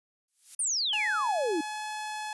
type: noise with exponential growth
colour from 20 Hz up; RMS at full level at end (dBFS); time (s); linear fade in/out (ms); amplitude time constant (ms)
violet; -37; 0.28-0.55; 5; 58
type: exponential sweep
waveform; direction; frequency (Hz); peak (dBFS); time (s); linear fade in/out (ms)
sine; down; 9670 to 293.7; -26; 0.59-1.61; 5
type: tone with pitch glide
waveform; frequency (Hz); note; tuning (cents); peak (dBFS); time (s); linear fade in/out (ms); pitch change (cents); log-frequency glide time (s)
sawtooth; 848 to 853.4; G#5 to G#5; +36 to +47; -30; 0.93-2.33; 2; +11; 1.51-1.85
effects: resampled to 24000 Hz